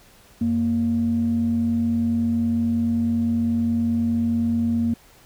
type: tone pair together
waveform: sine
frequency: 92.23 / 232.4 Hz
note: F#2 / A#3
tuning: -5 / -5 cents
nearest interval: octave + major third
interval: 1600 cents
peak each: -27 / -18 dBFS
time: 0.41-4.94 s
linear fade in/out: 5 ms
effects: tanh soft clip ceiling -13 dBFS + pink hiss -52 dBFS RMS until 5.25 s